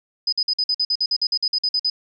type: tone bursts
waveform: sine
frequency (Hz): 5000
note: D#8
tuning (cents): +8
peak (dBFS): -17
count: 16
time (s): 0.27-1.9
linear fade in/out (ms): 5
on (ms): 55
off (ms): 50
effects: none